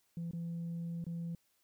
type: tone with dropouts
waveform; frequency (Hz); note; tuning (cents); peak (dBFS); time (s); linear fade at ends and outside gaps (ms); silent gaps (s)
sine; 168.8; E3; +41; -35; 0.17-1.35; 2; 0.311-0.333 / 1.042-1.066
effects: tanh soft clip ceiling -35 dBFS + white hiss -75 dBFS RMS until 1.63 s